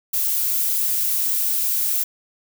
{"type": "noise", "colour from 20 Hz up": "violet", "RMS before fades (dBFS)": -21, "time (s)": [0.13, 2.04], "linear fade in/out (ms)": 10, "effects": []}